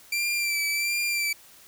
sawtooth tone with vibrato, 2349 Hz, D7, in tune, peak -21 dBFS, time 0.12-1.33 s, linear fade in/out 5 ms, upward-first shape sine, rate 1.4 Hz, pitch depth 34 cents each way, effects white hiss -52 dBFS RMS until 1.67 s

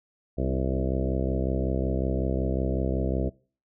harmonic tone with a mistuned harmonic, 65.41 Hz, C2, in tune, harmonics 1 / 2 / 3 / 4 / 5 / 6 / 7 / 8 / 9 / 10, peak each -28 / -31 / -33 / -34 / -35 / -36 / -36 / -37 / -38 / -38 dBFS, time 0.37-3.3 s, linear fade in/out 20 ms, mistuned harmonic 5, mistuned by +19 cents, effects noise-tail reverb RT60 0.4 s tail -23 dB re dry

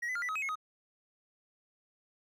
triangle tone with pitch steps, 1901 / 2009 / 1404 / 1975 / 1271 / 2544 / 2171 / 1256 Hz, A#6 / B6 / F6 / B6 / D#6 / D#7 / C#7 / D#6, +33 / +29 / +9 / 0 / +36 / +38 / -37 / +16 cents, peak -31 dBFS, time 0.02-0.556 s, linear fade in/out 10 ms, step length 67 ms, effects none

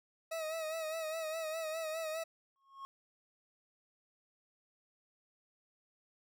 40% pulse tone with vibrato, 638 Hz, D#5, 43 cents sharp, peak -36 dBFS, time 0.31-2.24 s, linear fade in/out 10 ms, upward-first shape sine, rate 4.9 Hz, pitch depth 50 cents each way
triangle tone with exponential growth, 1089 Hz, C#6, 31 cents flat, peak -39 dBFS, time 2.56-2.85 s, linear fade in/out 0 ms, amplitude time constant 63 ms
effects none

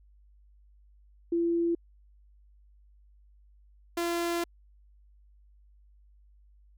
sine / sawtooth tone pair in turn, 339.1 / 342.1 Hz, E4 / F4, +49 / -36 cents, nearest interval unison, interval 15 cents, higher second, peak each -24 dBFS, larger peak neither, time 1.32-1.75 / 3.97-4.44 s, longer second, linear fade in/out 5 ms, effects added 50 Hz sine -56 dBFS peak until 6.77 s

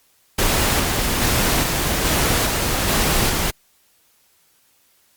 pink noise with tremolo, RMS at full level -18 dBFS, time 0.38-3.51 s, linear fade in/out 10 ms, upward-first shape square, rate 1.2 Hz, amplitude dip 25%, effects white hiss -59 dBFS RMS until 5.16 s + Opus 48 kbps

